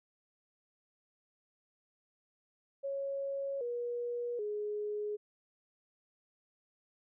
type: tone with pitch steps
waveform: sine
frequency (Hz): 552 / 480.5 / 418.3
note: C#5 / B4 / G#4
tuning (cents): -7 / -48 / +12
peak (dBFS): -34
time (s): 2.83-5.17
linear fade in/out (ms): 20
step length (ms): 780
effects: none